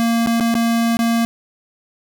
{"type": "tone with dropouts", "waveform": "square", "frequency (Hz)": 231.2, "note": "A#3", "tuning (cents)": -14, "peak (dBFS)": -15, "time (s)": [0, 1.25], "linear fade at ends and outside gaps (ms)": 0, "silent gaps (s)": [[0.262, 0.272], [0.399, 0.407], [0.542, 0.552], [0.969, 0.991]], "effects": []}